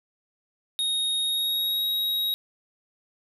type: tone with pitch glide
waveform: square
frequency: 3736 to 3804 Hz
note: A#7 to A#7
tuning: +3 to +34 cents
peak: -24 dBFS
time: 0.79-2.34 s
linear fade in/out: 0 ms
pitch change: +31 cents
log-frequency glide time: 1.2-1.87 s
effects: none